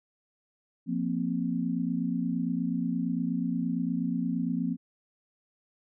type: chord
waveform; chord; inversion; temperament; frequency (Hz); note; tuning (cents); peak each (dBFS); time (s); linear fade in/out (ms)
sine; F suspended fourth; none; equal; 174.61 / 233.1 / 261.6; F3 / Bb3 / C4; 0 / 0 / 0; -31; 0.86-4.77; 50
effects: none